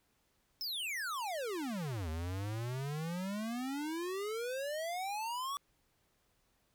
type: exponential two-way sweep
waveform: square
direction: down then up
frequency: 5400 to 77.4 to 1153 Hz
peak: -37 dBFS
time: 0.61-5.57 s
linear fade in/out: 0 ms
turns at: 2.09 s
effects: pink hiss -75 dBFS RMS until 6.74 s